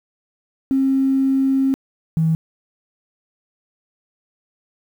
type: tone pair in turn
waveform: triangle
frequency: 268.3 / 161.25 Hz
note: C4 / E3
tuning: +44 / -38 cents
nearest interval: major sixth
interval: 882 cents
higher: first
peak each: -10 dBFS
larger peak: neither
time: 0.71-1.74 / 2.17-2.35 s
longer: first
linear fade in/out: 0 ms
effects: tanh soft clip ceiling -12 dBFS + 8-bit